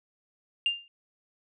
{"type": "tone with exponential decay", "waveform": "sine", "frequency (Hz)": 2799, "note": "F7", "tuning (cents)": 3, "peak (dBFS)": -19, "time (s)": [0.66, 0.88], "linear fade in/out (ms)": 1, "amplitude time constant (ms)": 47, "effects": ["tanh soft clip ceiling -17 dBFS"]}